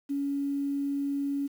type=tone; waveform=sine; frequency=280.8 Hz; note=C#4; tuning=22 cents sharp; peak=-27 dBFS; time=0.09-1.48 s; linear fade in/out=20 ms; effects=9-bit